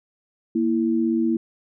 sine tone pair together, 233.1 / 329.6 Hz, A#3 / E4, 0 / 0 cents, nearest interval tritone, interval 600 cents, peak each -21 dBFS, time 0.55-1.37 s, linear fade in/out 5 ms, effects none

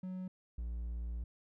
triangle tone pair in turn, 185 / 58.27 Hz, F#3 / A#1, 0 / 0 cents, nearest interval octave + minor sixth, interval 2000 cents, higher first, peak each -37 / -35 dBFS, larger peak second, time 0.03-0.28 / 0.58-1.24 s, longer second, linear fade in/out 5 ms, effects none

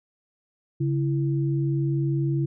sine tone pair together, 139.76 / 332.6 Hz, C#3 / E4, +15 / +16 cents, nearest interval octave + minor third, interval 1501 cents, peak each -22 / -28 dBFS, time 0.8-2.46 s, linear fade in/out 10 ms, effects none

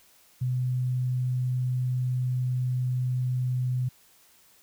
sine tone, 126.3 Hz, B2, 39 cents sharp, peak -24 dBFS, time 0.41-3.89 s, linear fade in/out 10 ms, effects white hiss -59 dBFS RMS until 4.62 s

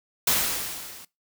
white noise with level ramp, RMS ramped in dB -20 to -45 dBFS, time 0.27-1.05 s, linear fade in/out 5 ms, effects noise-tail reverb RT60 0.2 s tail -21 dB re dry

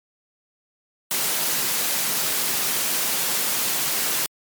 white high-pass noise, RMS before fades -23 dBFS, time 1.11-4.26 s, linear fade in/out 0 ms, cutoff 120 Hz, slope 96 dB/octave, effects MP3 96 kbps

